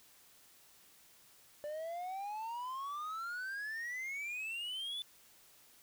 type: exponential sweep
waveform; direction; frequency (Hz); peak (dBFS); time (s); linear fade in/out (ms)
triangle; up; 585 to 3520; -37; 1.64-5.02; 0
effects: white hiss -63 dBFS RMS until 5.82 s